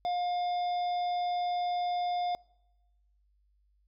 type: harmonic tone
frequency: 710 Hz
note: F5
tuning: 28 cents sharp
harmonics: 1 / 3 / 5 / 7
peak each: -28 / -49 / -45 / -51 dBFS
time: 0.05-2.35 s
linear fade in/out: 0 ms
effects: noise-tail reverb RT60 1.0 s tail -26 dB re dry + added 50 Hz sine -66 dBFS peak until 3.87 s